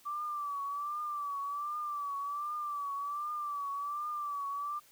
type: tone with vibrato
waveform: sine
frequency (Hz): 1163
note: D6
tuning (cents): -17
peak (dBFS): -34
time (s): 0.05-4.8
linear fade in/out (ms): 20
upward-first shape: triangle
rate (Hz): 1.3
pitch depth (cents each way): 75
effects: white hiss -62 dBFS RMS until 4.91 s